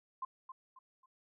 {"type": "tone with echo", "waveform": "sine", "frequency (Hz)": 1046.5, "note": "C6", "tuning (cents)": 0, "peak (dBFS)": -36, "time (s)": [0.22, 0.25], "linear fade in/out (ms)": 5, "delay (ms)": 270, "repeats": 3, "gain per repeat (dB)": -9, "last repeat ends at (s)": 1.06, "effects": []}